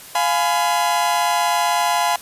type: chord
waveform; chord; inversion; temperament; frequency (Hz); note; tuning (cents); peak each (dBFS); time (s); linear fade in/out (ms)
40% pulse; F diminished; none; just; 698.5 / 838.1 / 1005.8; F5 / Ab5 / Cb6; 0 / +16 / +31; -20; 0.15-2.16; 2
effects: white hiss -39 dBFS RMS until 2.21 s + resampled to 32000 Hz